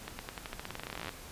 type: accelerating click train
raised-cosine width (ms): 0.3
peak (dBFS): -22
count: 25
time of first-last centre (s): 0.08-1.092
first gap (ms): 110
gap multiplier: 0.9
effects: pink hiss -48 dBFS RMS until 1.31 s + resampled to 32000 Hz